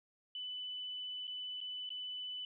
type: tone with dropouts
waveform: sine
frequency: 2995 Hz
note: F#7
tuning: 20 cents sharp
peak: -40 dBFS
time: 0.35-2.45 s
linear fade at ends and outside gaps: 2 ms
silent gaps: 1.271-1.277 / 1.605-1.612 / 1.892-1.903 s
effects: none